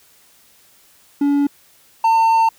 triangle tone pair in turn, 284.9 / 902.7 Hz, C#4 / A5, +48 / +44 cents, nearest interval octave + minor sixth, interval 1996 cents, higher second, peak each -11 / -9 dBFS, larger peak second, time 1.21-1.47 / 2.04-2.49 s, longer second, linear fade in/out 5 ms, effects white hiss -52 dBFS RMS until 2.58 s

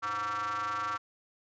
square ring-modulated tone, 105.2 Hz, G#2, 23 cents sharp, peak -29 dBFS, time 0.02-0.98 s, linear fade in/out 20 ms, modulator 1250 Hz, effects resampled to 16000 Hz

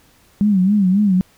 sine tone with vibrato, 196 Hz, G3, in tune, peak -11 dBFS, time 0.41-1.21 s, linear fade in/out 0 ms, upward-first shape sine, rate 3.7 Hz, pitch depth 130 cents each way, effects pink hiss -53 dBFS RMS until 1.37 s

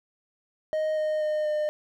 triangle tone with pitch steps, 622.3 / 616.6 / 610.9 / 605.3 Hz, D#5 / D#5 / D#5 / D#5, 0 / -16 / -32 / -48 cents, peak -22 dBFS, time 0.73-1.69 s, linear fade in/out 0 ms, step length 240 ms, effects none

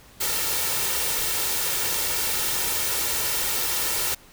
white noise with comb filter, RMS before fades -25 dBFS, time 0.2-4.15 s, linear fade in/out 10 ms, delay 2.2 ms, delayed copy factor +0.5, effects pink hiss -51 dBFS RMS until 4.32 s

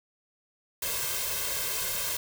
white noise with comb filter, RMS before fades -31 dBFS, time 0.82-2.17 s, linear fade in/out 5 ms, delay 1.9 ms, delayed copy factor +1, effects none

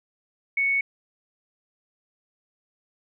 sine tone, 2217 Hz, C#7, in tune, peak -20 dBFS, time 0.57-0.81 s, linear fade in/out 5 ms, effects none

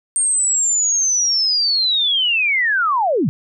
sine linear sweep, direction down, 8700 to 116.54 Hz, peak -14 dBFS, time 0.16-3.29 s, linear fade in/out 0 ms, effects none

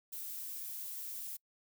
violet noise, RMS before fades -43 dBFS, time 0.12-1.37 s, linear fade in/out 10 ms, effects noise-tail reverb RT60 0.1 s tail -26 dB re dry

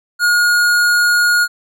sine tone with tanh clipping, 1435 Hz, F6, 47 cents sharp, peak -12 dBFS, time 0.19-1.48 s, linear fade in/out 50 ms, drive 18 dB, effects none

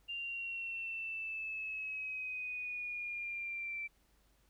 sine exponential sweep, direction down, 2794 to 2331 Hz, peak -38 dBFS, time 0.08-3.88 s, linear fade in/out 20 ms, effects added 50 Hz sine -70 dBFS peak until 4.49 s + pink hiss -73 dBFS RMS until 4.49 s

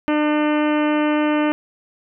harmonic tone, 300.6 Hz, D4, 40 cents sharp, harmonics 1 / 2 / 3 / 4 / 5 / 6 / 7 / 8 / 9 / 10, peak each -17 / -23 / -27 / -29 / -31 / -33 / -34 / -35 / -36 / -37 dBFS, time 0.08-1.52 s, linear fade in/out 0 ms, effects none

